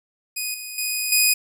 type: tone with level steps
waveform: 10% pulse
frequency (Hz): 2489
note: D#7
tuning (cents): 0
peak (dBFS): -16 / -23 / -14 / -6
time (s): 0.36-1.34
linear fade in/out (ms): 10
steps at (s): 0.54 / 0.78 / 1.12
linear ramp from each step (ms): 2
effects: none